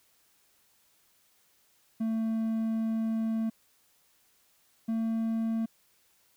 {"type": "tone pair in turn", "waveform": "triangle", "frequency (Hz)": [223.4, 225], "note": ["A3", "A3"], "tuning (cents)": [27, 39], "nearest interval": "unison", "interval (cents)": 12, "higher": "second", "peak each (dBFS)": -25, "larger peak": "neither", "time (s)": [[2, 3.5], [4.88, 5.66]], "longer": "first", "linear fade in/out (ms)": 10, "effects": ["white hiss -67 dBFS RMS until 6.36 s"]}